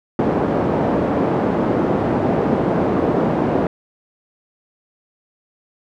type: band-pass noise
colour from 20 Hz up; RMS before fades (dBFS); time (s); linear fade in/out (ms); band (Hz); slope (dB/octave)
pink; -18; 0.19-3.67; 2; 190 to 660; 12
effects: none